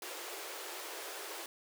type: high-pass noise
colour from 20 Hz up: pink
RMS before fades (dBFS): -44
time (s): 0.02-1.46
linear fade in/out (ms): 2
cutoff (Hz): 330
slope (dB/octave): 96
effects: none